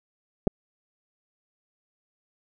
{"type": "clicks", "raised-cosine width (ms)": 2, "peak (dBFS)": -9, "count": 2, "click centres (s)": [0.471, 0.476], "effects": []}